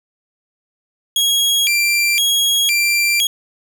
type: tone with vibrato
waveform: sawtooth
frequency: 2794 Hz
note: F7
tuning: in tune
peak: -10 dBFS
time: 1.16-3.27 s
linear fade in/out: 2 ms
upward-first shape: square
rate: 0.98 Hz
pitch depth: 290 cents each way
effects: none